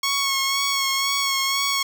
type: tone with vibrato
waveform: 10% pulse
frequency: 1100 Hz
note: C#6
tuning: 14 cents flat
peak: -12 dBFS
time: 0.03-1.83 s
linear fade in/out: 5 ms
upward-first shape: sine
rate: 2 Hz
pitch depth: 26 cents each way
effects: none